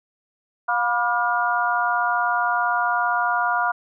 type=harmonic tone with a mistuned harmonic; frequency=237.3 Hz; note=A#3; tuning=31 cents sharp; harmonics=3 / 4 / 5 / 6; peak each=-24 / -24 / -26 / -23 dBFS; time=0.68-3.72 s; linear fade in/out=10 ms; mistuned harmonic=4; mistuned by=+49 cents; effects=none